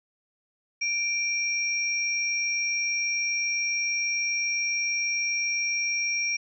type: tone pair together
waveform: sine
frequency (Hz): 2360 / 5613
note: D7 / F8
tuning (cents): +8 / +8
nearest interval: octave + minor third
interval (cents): 1500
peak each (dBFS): -26 / -29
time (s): 0.81-6.37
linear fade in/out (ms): 10
effects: none